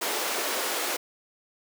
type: high-pass noise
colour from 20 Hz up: pink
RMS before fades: -29 dBFS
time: 0.01-0.97 s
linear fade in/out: 10 ms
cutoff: 360 Hz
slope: 24 dB/octave
effects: none